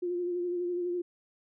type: tone with vibrato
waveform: sine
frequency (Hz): 353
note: F4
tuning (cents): +19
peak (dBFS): -29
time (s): 0.02-1.02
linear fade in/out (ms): 10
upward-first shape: sine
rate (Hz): 12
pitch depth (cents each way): 30
effects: none